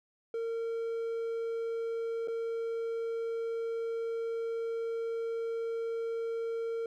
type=tone with dropouts; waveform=triangle; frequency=458.1 Hz; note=A#4; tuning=30 cents flat; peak=-30 dBFS; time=0.34-6.86 s; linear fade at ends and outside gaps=2 ms; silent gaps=2.275-2.282 s; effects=none